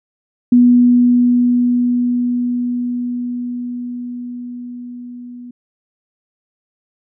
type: tone with level ramp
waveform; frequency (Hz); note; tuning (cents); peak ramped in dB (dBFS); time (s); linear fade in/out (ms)
sine; 244.3; B3; -19; -5 to -30; 0.52-5.51; 5
effects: none